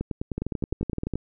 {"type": "two click trains", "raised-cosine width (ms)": 3, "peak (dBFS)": [-15, -15], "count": [10, 12], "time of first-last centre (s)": [[0.38, 1.156], [0.01, 1.137]], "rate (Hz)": [11.6, 9.76], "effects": []}